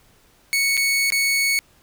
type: tone with dropouts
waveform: sawtooth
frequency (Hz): 2217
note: C#7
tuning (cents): 0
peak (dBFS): -14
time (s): 0.53-1.59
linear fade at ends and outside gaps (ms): 0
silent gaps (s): 0.769-0.775 / 1.103-1.122
effects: pink hiss -56 dBFS RMS until 1.82 s